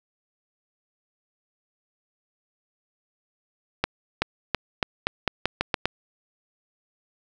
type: accelerating click train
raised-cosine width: 0.3 ms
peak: -5 dBFS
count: 10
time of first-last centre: 3.84-5.856 s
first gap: 380 ms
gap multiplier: 0.86
effects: none